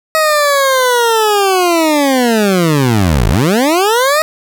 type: linear two-way sweep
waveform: 20% pulse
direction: down then up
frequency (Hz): 636 to 48 to 636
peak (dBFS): -4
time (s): 0.15-4.22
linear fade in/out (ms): 0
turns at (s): 3.28
effects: none